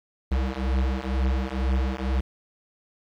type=beating tone pair; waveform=square; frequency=63.9 / 66 Hz; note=C2 / C2; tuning=-40 / +16 cents; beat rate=2.1 Hz; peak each=-27 / -26 dBFS; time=0.31-2.21 s; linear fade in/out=10 ms; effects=low-pass 4000 Hz 12 dB/octave + 9-bit